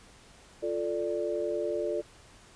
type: chord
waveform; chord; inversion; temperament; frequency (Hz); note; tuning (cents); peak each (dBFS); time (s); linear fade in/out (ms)
sine; D minor; first; equal; 349.2 / 440 / 587.3; F4 / A4 / D5; 0 / 0 / 0; -33 / -33 / -32; 0.62-2.02; 20
effects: pink hiss -55 dBFS RMS until 2.55 s + resampled to 22050 Hz